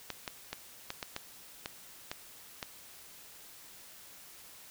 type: clicks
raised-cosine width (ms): 0.2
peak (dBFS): -19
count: 9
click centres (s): 0.103 / 0.278 / 0.53 / 0.904 / 1.028 / 1.164 / 1.659 / 2.115 / 2.628
effects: white hiss -53 dBFS RMS until 4.7 s